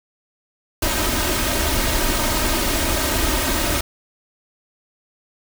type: noise with comb filter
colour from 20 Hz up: pink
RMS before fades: -20 dBFS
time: 0.82-3.81 s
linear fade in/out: 5 ms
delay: 3.2 ms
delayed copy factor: +0.6
effects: none